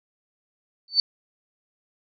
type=tone with exponential growth; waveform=sine; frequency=4526 Hz; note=C#8; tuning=35 cents sharp; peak=-11 dBFS; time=0.88-1 s; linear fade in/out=1 ms; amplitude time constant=24 ms; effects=none